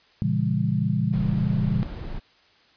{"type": "chord", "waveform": "sine", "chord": "A# diminished seventh", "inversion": "none", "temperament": "just", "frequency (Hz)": [116.54, 139.85, 167.82, 201.4], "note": ["A#2", "C#3", "E3", "G3"], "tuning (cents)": [0, 16, 31, 47], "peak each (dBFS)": -26, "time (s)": [0.22, 1.83], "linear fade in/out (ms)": 0}
{"type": "noise", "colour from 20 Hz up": "brown", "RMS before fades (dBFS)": -33, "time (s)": [1.12, 2.2], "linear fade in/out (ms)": 20}
{"effects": ["white hiss -58 dBFS RMS until 2.76 s", "resampled to 11025 Hz"]}